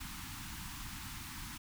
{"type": "band-stop noise", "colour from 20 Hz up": "pink", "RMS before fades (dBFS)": -45, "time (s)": [0, 1.58], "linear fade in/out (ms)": 10, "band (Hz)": [300, 850], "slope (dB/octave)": 48, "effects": []}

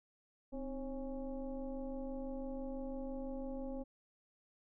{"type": "tone with frequency modulation", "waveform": "sine", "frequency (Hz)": 260, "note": "C4", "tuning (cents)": -11, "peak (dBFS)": -39, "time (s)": [0.52, 3.84], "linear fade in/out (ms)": 20, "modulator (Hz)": 283, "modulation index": 1.2, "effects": []}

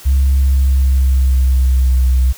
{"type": "tone with pitch glide", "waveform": "sine", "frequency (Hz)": [67.6, 63.81], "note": ["C#2", "C2"], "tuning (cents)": [-43, -43], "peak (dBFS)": -7, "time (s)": [0.05, 2.33], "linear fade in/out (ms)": 20, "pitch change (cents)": -100, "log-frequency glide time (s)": [0.37, 1.95], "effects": ["tanh soft clip ceiling -6 dBFS", "white hiss -37 dBFS RMS until 2.37 s"]}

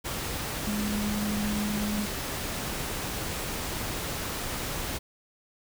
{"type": "tone in noise", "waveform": "sine", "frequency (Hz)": 208.5, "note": "G#3", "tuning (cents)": 7, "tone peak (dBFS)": -28, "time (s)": [0.66, 2.06], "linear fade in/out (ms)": 20, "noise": "pink", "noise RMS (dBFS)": -33, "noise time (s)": [0.04, 4.99], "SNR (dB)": 2, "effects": []}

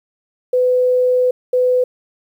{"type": "tone bursts at uneven times", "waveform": "sine", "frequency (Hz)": 502, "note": "B4", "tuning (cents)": 28, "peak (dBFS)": -11, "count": 2, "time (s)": [[0.53, 1.31], [1.53, 1.84]], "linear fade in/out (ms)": 5, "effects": ["8-bit"]}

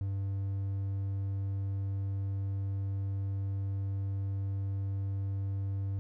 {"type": "tone", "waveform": "triangle", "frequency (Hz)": 98, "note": "G2", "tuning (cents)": 0, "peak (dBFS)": -29, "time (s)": [0.01, 5.99], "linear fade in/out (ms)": 0, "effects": []}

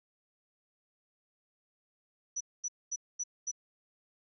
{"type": "tone bursts", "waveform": "sine", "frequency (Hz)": 5920, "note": "F#8", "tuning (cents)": 0, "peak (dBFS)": -32, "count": 5, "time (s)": [2.36, 3.515], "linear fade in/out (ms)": 10, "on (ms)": 47, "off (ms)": 230, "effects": []}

